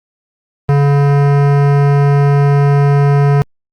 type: tone with hard clipping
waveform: sine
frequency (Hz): 142.1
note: C#3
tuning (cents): +43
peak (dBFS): -9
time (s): 0.69-3.42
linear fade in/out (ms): 0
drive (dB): 18
effects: Opus 32 kbps